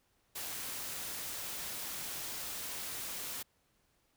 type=noise; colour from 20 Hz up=white; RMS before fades=-41 dBFS; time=0.35-3.43 s; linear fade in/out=10 ms; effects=pink hiss -74 dBFS RMS until 4.16 s